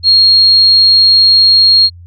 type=tone; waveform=sine; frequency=4265 Hz; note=C8; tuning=32 cents sharp; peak=-3 dBFS; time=0.03-1.9 s; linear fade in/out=50 ms; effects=added 87 Hz sine -31 dBFS peak until 2.06 s + MP3 64 kbps